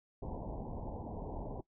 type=low-pass noise; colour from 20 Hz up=pink; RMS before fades=-42 dBFS; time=0.22-1.61 s; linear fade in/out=5 ms; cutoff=960 Hz; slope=96 dB/octave; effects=noise-tail reverb RT60 0.1 s tail -19 dB re dry